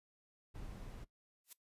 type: noise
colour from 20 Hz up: brown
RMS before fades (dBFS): -48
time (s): 0.54-1.05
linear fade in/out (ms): 20
type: noise with exponential growth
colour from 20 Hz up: blue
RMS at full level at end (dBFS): -45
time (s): 1.44-1.53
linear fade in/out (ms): 5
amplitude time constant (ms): 18
effects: noise-tail reverb RT60 0.1 s tail -18 dB re dry + resampled to 32000 Hz